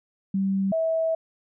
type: tone pair in turn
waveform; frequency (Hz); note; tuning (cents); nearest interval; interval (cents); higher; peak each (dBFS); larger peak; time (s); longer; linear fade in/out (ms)
sine; 194 / 649.5; G3 / E5; -18 / -26; octave + major sixth; 2092; second; -21; neither; 0.34-0.72 / 0.72-1.15; second; 5
effects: none